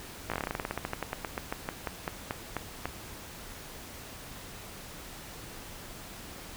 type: slowing click train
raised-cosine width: 0.5 ms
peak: -16 dBFS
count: 27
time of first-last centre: 0.3-2.856 s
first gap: 17 ms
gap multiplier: 1.12
effects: pink hiss -45 dBFS RMS until 6.56 s